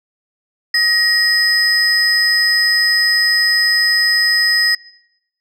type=tone pair together; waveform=sine; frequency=1890 / 5046 Hz; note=A#6 / D#8; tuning=+23 / +23 cents; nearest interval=octave + perfect fourth; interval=1700 cents; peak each=-12 dBFS; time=0.74-4.75 s; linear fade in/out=5 ms; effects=noise-tail reverb RT60 0.8 s tail -24 dB re dry + tanh soft clip ceiling -8 dBFS